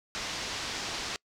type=low-pass noise; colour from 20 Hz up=white; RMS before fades=-36 dBFS; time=0.15-1.16 s; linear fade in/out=0 ms; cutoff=5900 Hz; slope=24 dB/octave; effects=noise-tail reverb RT60 0.1 s tail -26 dB re dry